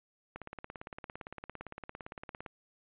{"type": "click train", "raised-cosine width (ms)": 0.5, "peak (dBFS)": -27, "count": 38, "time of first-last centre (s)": [0.36, 2.462], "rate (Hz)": 17.6, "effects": ["resampled to 8000 Hz"]}